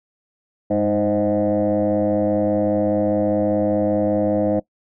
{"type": "tone with frequency modulation", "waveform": "sine", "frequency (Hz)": 415.3, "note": "G#4", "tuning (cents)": 0, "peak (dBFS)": -15, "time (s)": [0.7, 4.6], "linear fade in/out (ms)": 10, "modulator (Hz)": 105, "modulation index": 2.4, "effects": ["noise-tail reverb RT60 0.1 s tail -21 dB re dry", "tanh soft clip ceiling -11 dBFS"]}